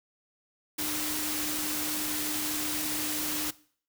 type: tone in noise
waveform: sine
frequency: 303.3 Hz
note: D#4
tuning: 44 cents flat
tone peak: -37 dBFS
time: 0.78-3.51 s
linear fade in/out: 10 ms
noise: white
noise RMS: -32 dBFS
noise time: 0.78-3.51 s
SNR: -8 dB
effects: noise-tail reverb RT60 0.5 s tail -20 dB re dry